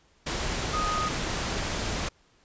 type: tone in noise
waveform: sine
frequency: 1244.5 Hz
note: D#6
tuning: in tune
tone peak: -27 dBFS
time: 0.73-1.09 s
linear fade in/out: 10 ms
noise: pink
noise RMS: -30 dBFS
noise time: 0.26-2.09 s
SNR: 0 dB
effects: pink hiss -63 dBFS RMS until 2.44 s + resampled to 16000 Hz